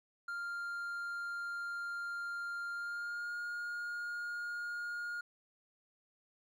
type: tone with pitch glide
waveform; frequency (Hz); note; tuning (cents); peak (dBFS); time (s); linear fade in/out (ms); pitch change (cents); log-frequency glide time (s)
triangle; 1396.9 to 1423.8; F6 to F6; 0 to +33; -36; 0.28-5.21; 5; +33; 2.72-3.35
effects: none